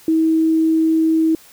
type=tone; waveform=sine; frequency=321.1 Hz; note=E4; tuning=45 cents flat; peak=-12 dBFS; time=0.08-1.35 s; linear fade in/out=2 ms; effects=white hiss -46 dBFS RMS until 1.52 s